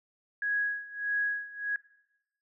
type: tone with tremolo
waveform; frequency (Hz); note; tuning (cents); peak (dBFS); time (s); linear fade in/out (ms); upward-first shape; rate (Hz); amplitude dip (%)
sine; 1661.2; G#6; 0; -25; 0.42-1.76; 2; sine; 1.6; 85
effects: noise-tail reverb RT60 0.9 s tail -20 dB re dry